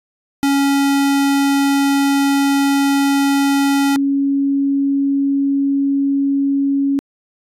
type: tone pair in turn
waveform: square / sine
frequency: 278.5 / 277.5 Hz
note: C#4 / C#4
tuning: +8 / +2 cents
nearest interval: unison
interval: 6 cents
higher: first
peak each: -13 / -13 dBFS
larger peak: neither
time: 0.43-3.96 / 3.96-6.99 s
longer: first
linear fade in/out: 0 ms
effects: resampled to 32000 Hz